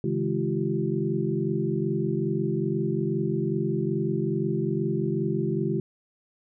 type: tone cluster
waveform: sine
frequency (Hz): 138 / 160.4 / 209.2 / 338.7 / 384.1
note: C#3 / E3 / G#3 / E4 / G4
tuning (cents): -7 / -47 / +13 / +47 / -35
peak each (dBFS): -30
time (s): 0.04-5.8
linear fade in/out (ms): 2
effects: none